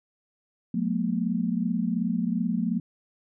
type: tone cluster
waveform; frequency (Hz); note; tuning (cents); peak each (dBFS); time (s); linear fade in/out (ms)
sine; 180.2 / 216.1 / 238.8; F#3 / A3 / A#3; -45 / -31 / +42; -28; 0.74-2.8; 5
effects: none